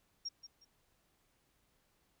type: tone with echo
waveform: sine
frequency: 5580 Hz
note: F8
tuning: 2 cents flat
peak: -37 dBFS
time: 0.25-0.29 s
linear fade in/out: 10 ms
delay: 180 ms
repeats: 2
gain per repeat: -11 dB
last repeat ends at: 0.65 s
effects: pink hiss -75 dBFS RMS until 2.2 s